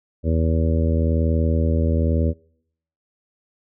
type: harmonic tone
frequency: 81 Hz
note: E2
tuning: 30 cents flat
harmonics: 1 / 2 / 3 / 4 / 5 / 6 / 7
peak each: -18 / -26 / -25 / -30 / -31 / -30 / -30 dBFS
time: 0.23-2.34 s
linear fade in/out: 50 ms
effects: noise-tail reverb RT60 0.7 s tail -25 dB re dry